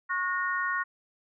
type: tone cluster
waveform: sine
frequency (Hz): 1098 / 1447 / 1852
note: C#6 / F#6 / A#6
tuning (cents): -17 / -39 / -12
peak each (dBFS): -31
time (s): 0.09-0.84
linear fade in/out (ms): 20
effects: none